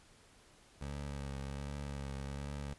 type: tone with vibrato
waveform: 20% pulse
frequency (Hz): 69.8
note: C#2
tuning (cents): +13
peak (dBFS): -35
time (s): 0.81-2.74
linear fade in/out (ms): 5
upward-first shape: triangle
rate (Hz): 1.3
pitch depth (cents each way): 49
effects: pink hiss -63 dBFS RMS until 2.78 s + resampled to 24000 Hz